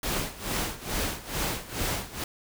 pink noise with tremolo, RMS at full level -28 dBFS, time 0.03-2.24 s, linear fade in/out 2 ms, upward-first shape sine, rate 2.3 Hz, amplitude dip 85%, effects none

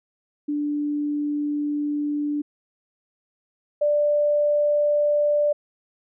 sine tone pair in turn, 293.7 / 589.3 Hz, D4 / D5, 0 / +6 cents, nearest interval octave, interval 1206 cents, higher second, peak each -22 / -17 dBFS, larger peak second, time 0.48-2.42 / 3.81-5.53 s, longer first, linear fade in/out 10 ms, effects none

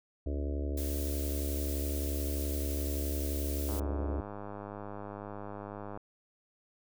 harmonic tone, 71.6 Hz, D2, 43 cents flat, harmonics 1 / 3 / 4 / 5 / 6 / 7 / 8 / 9, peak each -32 / -49 / -40 / -43 / -46 / -48 / -48 / -49 dBFS, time 0.26-4.21 s, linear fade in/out 5 ms
blue noise, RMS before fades -42 dBFS, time 0.77-3.8 s, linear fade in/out 5 ms
click train, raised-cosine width 1 ms, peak -28 dBFS, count 234, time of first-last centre 3.69-5.974 s, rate 102 Hz
effects none

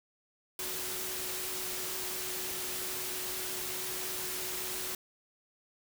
sine tone in noise, 370 Hz, F#4, in tune, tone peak -46 dBFS, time 0.59-4.95 s, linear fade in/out 2 ms, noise white, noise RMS -37 dBFS, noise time 0.59-4.95 s, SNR -12 dB, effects none

